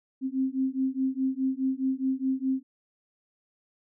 sine beating tone pair, 261.6 / 266.4 Hz, C4 / C4, 0 / +31 cents, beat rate 4.8 Hz, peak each -28 dBFS, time 0.21-2.63 s, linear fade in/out 50 ms, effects none

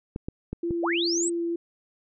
clicks, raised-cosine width 3 ms, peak -18 dBFS, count 4, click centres 0.161 / 0.285 / 0.53 / 0.708 s
sine tone with vibrato, 340 Hz, F4, 46 cents flat, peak -25 dBFS, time 0.63-1.56 s, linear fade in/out 5 ms, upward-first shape sine, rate 3.3 Hz, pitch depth 8 cents each way
sine linear sweep, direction up, 336.2 to 8290 Hz, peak -25 dBFS, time 0.82-1.3 s, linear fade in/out 20 ms
effects none

